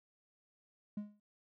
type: tone with exponential decay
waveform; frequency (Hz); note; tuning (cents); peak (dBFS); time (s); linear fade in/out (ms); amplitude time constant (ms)
triangle; 207.7; G#3; 0; -32; 0.97-1.2; 5; 48
effects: tanh soft clip ceiling -30 dBFS